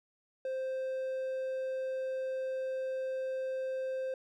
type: tone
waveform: triangle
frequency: 523.3 Hz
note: C5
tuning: in tune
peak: -31 dBFS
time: 0.45-4.14 s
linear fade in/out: 2 ms
effects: none